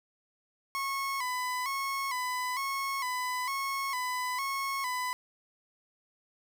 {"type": "tone with vibrato", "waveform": "30% pulse", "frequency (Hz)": 1046.5, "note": "C6", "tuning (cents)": 0, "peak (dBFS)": -28, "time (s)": [0.75, 5.13], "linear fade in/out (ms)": 0, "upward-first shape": "square", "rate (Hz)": 1.1, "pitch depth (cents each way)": 77, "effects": []}